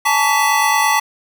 square tone cluster, 851 / 900 / 1137 / 1979 Hz, G#5 / A5 / C#6 / B6, +42 / +39 / +44 / +3 cents, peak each -19 dBFS, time 0.05-1 s, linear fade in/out 10 ms, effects none

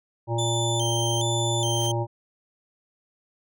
harmonic tone, 116.54 Hz, A#2, in tune, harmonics 1 / 3 / 5 / 7 / 8, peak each -25 / -30 / -32 / -33 / -34 dBFS, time 0.27-2.07 s, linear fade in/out 50 ms
25% pulse tone with vibrato, 3322 Hz, G#7, in tune, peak -23 dBFS, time 0.38-1.92 s, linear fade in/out 10 ms, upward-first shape square, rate 1.2 Hz, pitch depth 96 cents each way
white noise with exponential growth, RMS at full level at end -42 dBFS, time 1.52-1.87 s, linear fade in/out 5 ms, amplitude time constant 75 ms
effects none

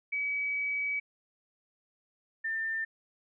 sine tone pair in turn, 2278 / 1794.5 Hz, C#7 / A6, +47 / +34 cents, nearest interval major third, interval 413 cents, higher first, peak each -29 / -30 dBFS, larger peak first, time 0.12-1 / 2.44-2.85 s, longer first, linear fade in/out 10 ms, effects none

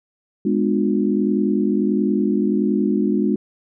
sine chord, G# diminished seventh, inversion none, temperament just, 207.7 / 249.2 / 299 / 358.8 Hz, G#3 / B3 / D4 / F4, 0 / +16 / +31 / +47 cents, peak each -19 / -23 / -22 / -23 dBFS, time 0.45-3.36 s, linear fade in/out 5 ms, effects none

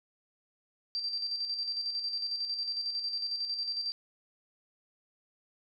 sine tone with tremolo, 4699 Hz, D8, in tune, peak -30 dBFS, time 0.95-3.92 s, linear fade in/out 0 ms, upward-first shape square, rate 11 Hz, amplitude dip 45%, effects none

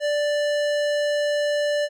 sine tone with hard clipping, 587.3 Hz, D5, in tune, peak -22 dBFS, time 0-1.89 s, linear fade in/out 50 ms, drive 17 dB, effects none

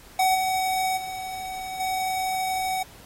square tone with level steps, 752 Hz, F#5, 28 cents sharp, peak -19 / -23 / -32 / -25 dBFS, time 0.19-2.83 s, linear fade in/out 5 ms, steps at 0.34 / 0.96 / 1.79 s, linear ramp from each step 20 ms, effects pink hiss -49 dBFS RMS until 3.05 s + AAC 48 kbps

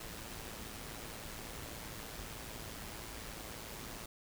pink noise with amplitude modulation, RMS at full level -44 dBFS, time 0-4.06 s, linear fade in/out 5 ms, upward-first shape sine, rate 111 Hz, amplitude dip 50%, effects none

